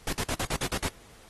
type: noise bursts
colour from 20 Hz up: pink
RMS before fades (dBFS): -30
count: 8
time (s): 0.07-0.884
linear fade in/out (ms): 2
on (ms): 58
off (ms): 50
effects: pink hiss -54 dBFS RMS until 1.29 s + AAC 32 kbps